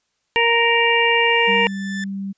harmonic tone, 466.2 Hz, A#4, in tune, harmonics 1 / 2 / 4 / 5 / 6, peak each -20 / -20 / -20 / -20 / -20 dBFS, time 0.36-1.67 s, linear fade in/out 0 ms
40% pulse tone with exponential growth, 1760 Hz, A6, in tune, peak -25 dBFS, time 0.75-2.04 s, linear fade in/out 2 ms, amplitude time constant 280 ms
sine tone, 196 Hz, G3, in tune, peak -24 dBFS, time 1.47-2.33 s, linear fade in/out 20 ms
effects white hiss -70 dBFS RMS until 2.37 s + resampled to 16000 Hz

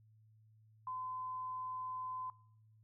sine tone, 1022 Hz, C6, 41 cents flat, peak -39 dBFS, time 0.87-2.3 s, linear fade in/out 2 ms, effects noise-tail reverb RT60 0.8 s tail -25 dB re dry + added 109 Hz sine -63 dBFS peak until 2.83 s

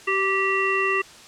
harmonic tone with a mistuned harmonic, 390 Hz, G4, 9 cents flat, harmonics 1 / 3 / 5 / 7, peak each -25 / -25 / -25 / -25 dBFS, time 0.07-1.02 s, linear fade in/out 10 ms, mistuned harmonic 1, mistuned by -17 cents, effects white hiss -45 dBFS RMS until 1.27 s + low-pass 7000 Hz 12 dB/octave

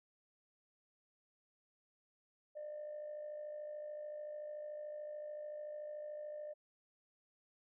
sine tone with amplitude modulation, 600 Hz, D5, 37 cents sharp, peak -40 dBFS, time 2.55-6.54 s, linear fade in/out 20 ms, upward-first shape sine, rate 53.6 Hz, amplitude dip 50%, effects tanh soft clip ceiling -39 dBFS

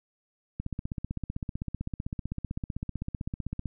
click train, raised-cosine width 5 ms, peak -20 dBFS, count 49, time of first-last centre 0.6-3.657 s, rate 15.7 Hz, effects none

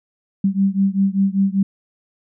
sine beating tone pair, 193.2 / 198.3 Hz, G3 / G3, -25 / +20 cents, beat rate 5.1 Hz, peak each -17 / -18 dBFS, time 0.44-1.63 s, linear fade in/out 5 ms, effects none

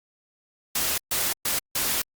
white noise bursts at uneven times, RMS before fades -25 dBFS, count 4, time 0.75-0.98 / 1.11-1.33 / 1.45-1.59 / 1.75-2.02 s, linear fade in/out 5 ms, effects Opus 48 kbps

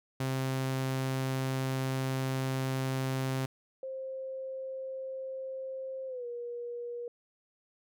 sawtooth tone, 132.1 Hz, C3, 17 cents sharp, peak -26 dBFS, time 0.2-3.46 s, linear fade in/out 5 ms
sine tone with pitch glide, 528 to 478.6 Hz, C5 to A#4, +16 to +46 cents, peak -36 dBFS, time 3.83-7.08 s, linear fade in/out 2 ms, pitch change -170 cents, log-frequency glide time 6.07-6.26 s
effects none

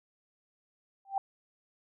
sine tone with exponential growth, 784 Hz, G5, in tune, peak -23 dBFS, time 1.05-1.18 s, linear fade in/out 2 ms, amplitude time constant 28 ms, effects none

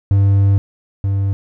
triangle tone pair in turn, 99 / 98.43 Hz, G2 / G2, +18 / +8 cents, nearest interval unison, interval 10 cents, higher first, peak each -7 / -12 dBFS, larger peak first, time 0.11-0.58 / 1.04-1.33 s, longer first, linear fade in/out 0 ms, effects none

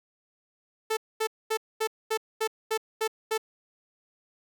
sawtooth tone bursts, 440 Hz, A4, in tune, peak -21 dBFS, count 9, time 0.9-3.379 s, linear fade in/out 10 ms, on 71 ms, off 230 ms, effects none

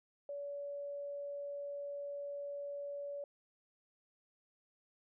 sine tone, 570 Hz, C#5, 48 cents sharp, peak -40 dBFS, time 0.29-3.24 s, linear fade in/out 2 ms, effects none

